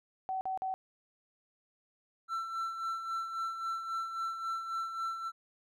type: tone bursts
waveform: sine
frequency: 758 Hz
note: F#5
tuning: 42 cents sharp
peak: -32 dBFS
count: 3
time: 0.29-0.74 s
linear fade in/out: 0 ms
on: 120 ms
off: 45 ms
type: tone with tremolo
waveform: triangle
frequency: 1341 Hz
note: E6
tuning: 29 cents sharp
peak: -30 dBFS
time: 2.28-5.32 s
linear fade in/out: 50 ms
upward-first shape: sine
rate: 3.7 Hz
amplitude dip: 55%
effects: none